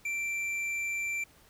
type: tone with tanh clipping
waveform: triangle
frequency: 2349 Hz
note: D7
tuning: in tune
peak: -32 dBFS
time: 0.05-1.24 s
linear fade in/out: 5 ms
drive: 12 dB
effects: pink hiss -60 dBFS RMS until 1.49 s